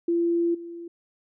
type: tone with level steps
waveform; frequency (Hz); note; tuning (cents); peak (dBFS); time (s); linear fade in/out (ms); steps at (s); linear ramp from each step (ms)
sine; 340.5; F4; -44; -20 / -35; 0.08-0.88; 5; 0.54; 10
effects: none